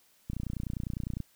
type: click train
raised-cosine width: 5 ms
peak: -22 dBFS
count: 28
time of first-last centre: 0.3-1.203 s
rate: 29.9 Hz
effects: white hiss -65 dBFS RMS until 1.35 s